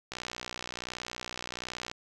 click train, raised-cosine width 0.2 ms, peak -19 dBFS, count 111, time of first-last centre 0.12-1.914 s, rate 61.3 Hz, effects none

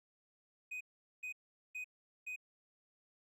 triangle tone bursts, 2500 Hz, D#7, 8 cents sharp, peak -39 dBFS, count 4, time 0.71-2.362 s, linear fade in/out 10 ms, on 98 ms, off 420 ms, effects none

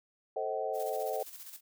sine chord, A diminished seventh, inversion none, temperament just, 440 / 528 / 633.6 / 760.3 Hz, A4 / C5 / Eb5 / Gb5, 0 / +16 / +31 / +47 cents, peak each -37 dBFS, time 0.36-1.23 s, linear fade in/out 5 ms
blue noise with tremolo, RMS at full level -46 dBFS, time 0.73-1.61 s, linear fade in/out 50 ms, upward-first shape square, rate 15 Hz, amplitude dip 50%
effects none

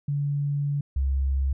sine tone pair in turn, 143.3 / 67.63 Hz, D3 / C#2, -42 / -42 cents, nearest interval octave + minor second, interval 1300 cents, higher first, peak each -23 / -21 dBFS, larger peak second, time 0.08-0.81 / 0.96-1.53 s, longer first, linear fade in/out 5 ms, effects none

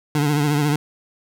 25% pulse tone with vibrato, 147.1 Hz, D3, 3 cents sharp, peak -13 dBFS, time 0.15-0.76 s, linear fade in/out 2 ms, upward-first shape triangle, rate 14 Hz, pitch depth 70 cents each way, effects none

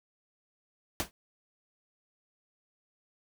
pink noise with exponential decay, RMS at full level -27 dBFS, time 1-1.11 s, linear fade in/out 0 ms, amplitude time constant 22 ms, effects none

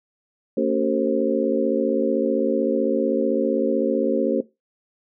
harmonic tone with a mistuned harmonic, 75.7 Hz, D#2, 47 cents flat, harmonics 3 / 4 / 5 / 6 / 7, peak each -24 / -24 / -24 / -24 / -24 dBFS, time 0.57-4.41 s, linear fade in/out 5 ms, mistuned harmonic 4, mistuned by -130 cents, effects noise-tail reverb RT60 0.2 s tail -17 dB re dry

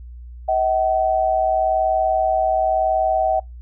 sine tone pair together, 639.1 / 760 Hz, D#5 / F#5, +46 / +46 cents, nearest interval minor third, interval 300 cents, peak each -19 / -18 dBFS, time 0.48-3.4 s, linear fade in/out 10 ms, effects noise-tail reverb RT60 0.2 s tail -26 dB re dry + added 60 Hz sine -34 dBFS peak until 3.61 s

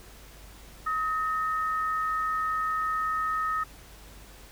sine tone pair together, 1269 / 1826.9 Hz, D#6 / A#6, +34 / -35 cents, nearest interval tritone, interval 631 cents, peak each -26 / -35 dBFS, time 0.86-3.64 s, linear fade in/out 10 ms, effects added 50 Hz sine -50 dBFS peak until 4.51 s + pink hiss -51 dBFS RMS until 4.51 s

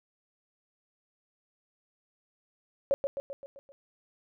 sine tone with echo, 554.4 Hz, C#5, in tune, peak -21 dBFS, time 2.91-2.94 s, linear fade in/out 0 ms, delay 130 ms, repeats 6, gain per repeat -5 dB, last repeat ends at 3.72 s, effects none

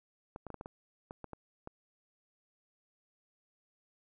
clicks, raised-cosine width 1 ms, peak -29 dBFS, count 10, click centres 0.361 / 0.467 / 0.503 / 0.543 / 0.611 / 0.659 / 1.109 / 1.243 / 1.333 / 1.674 s, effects none

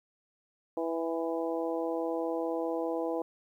harmonic tone with a mistuned harmonic, 164.81 Hz, E3, in tune, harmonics 2 / 3 / 4 / 5 / 6, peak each -34 / -33 / -37 / -40 / -44 dBFS, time 0.77-3.22 s, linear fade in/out 2 ms, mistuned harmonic 6, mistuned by +16 cents, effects 11-bit

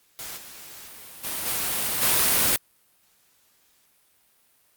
white noise with level steps, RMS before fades -36 / -43 / -30 / -26 / -20 dBFS, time 0.19-2.56 s, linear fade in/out 0 ms, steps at 0.36 / 1.23 / 1.45 / 2.01 s, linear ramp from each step 20 ms, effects white hiss -63 dBFS RMS until 4.76 s + Opus 48 kbps

